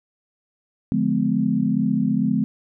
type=chord; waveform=sine; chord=D diminished seventh; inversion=none; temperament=just; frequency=146.83 / 176.2 / 211.4 / 253.7 Hz; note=D3 / F3 / Ab3 / Cb4; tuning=0 / +16 / +31 / +47 cents; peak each=-27 / -25 / -21 / -22 dBFS; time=0.92-2.44 s; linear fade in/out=0 ms; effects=none